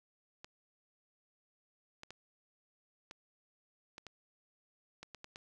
clicks, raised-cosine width 0.2 ms, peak -30 dBFS, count 10, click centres 0.445 / 2.034 / 2.106 / 3.111 / 3.981 / 4.067 / 5.03 / 5.147 / 5.244 / 5.359 s, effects none

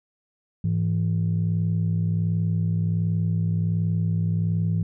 sine tone pair together, 104.45 / 165.8 Hz, G#2 / E3, +10 / +10 cents, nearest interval minor sixth, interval 800 cents, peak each -22 dBFS, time 0.64-4.83 s, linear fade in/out 5 ms, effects tanh soft clip ceiling -15 dBFS

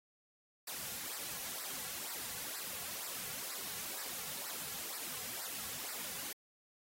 white noise with flanger, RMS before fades -43 dBFS, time 0.67-6.33 s, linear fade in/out 5 ms, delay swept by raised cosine 0.3 to 3.3 ms, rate 2.1 Hz, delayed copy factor -0.9, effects AAC 48 kbps

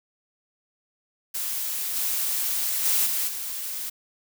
blue noise with level steps, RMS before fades -29 / -26 / -22 / -26 / -32 dBFS, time 1.34-3.9 s, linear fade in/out 10 ms, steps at 1.95 / 2.84 / 3.05 / 3.27 s, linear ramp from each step 20 ms, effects none

